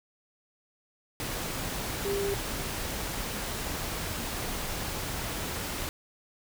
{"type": "tone in noise", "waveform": "sine", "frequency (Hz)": 398.7, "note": "G4", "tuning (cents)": 29, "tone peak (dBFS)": -28, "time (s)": [2.05, 2.34], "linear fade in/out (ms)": 0, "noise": "pink", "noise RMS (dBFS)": -34, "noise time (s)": [1.2, 5.89], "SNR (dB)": 3, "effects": []}